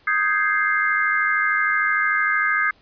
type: chord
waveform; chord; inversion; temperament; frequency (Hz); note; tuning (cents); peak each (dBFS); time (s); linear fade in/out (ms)
sine; Ab major seventh; second; equal; 1244.5 / 1568 / 1661.2 / 2093; Eb6 / G6 / Ab6 / C7; 0 / 0 / 0 / 0; -23; 0.07-2.71; 5
effects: pink hiss -56 dBFS RMS until 2.81 s + resampled to 11025 Hz